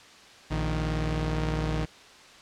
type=tone pair together; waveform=sawtooth; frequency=58.27 / 155.56 Hz; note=A#1 / D#3; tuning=0 / 0 cents; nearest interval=octave + perfect fourth; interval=1700 cents; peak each=-25 dBFS; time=0.5-1.86 s; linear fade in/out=20 ms; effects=white hiss -50 dBFS RMS until 2.41 s + low-pass 5000 Hz 12 dB/octave